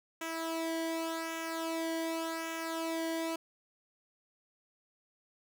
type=tone with flanger; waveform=sawtooth; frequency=327.1 Hz; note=E4; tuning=13 cents flat; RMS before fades=-36 dBFS; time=0.21-3.36 s; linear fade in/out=5 ms; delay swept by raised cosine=0.22 to 0.78 ms; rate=0.87 Hz; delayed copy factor=-0.65; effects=none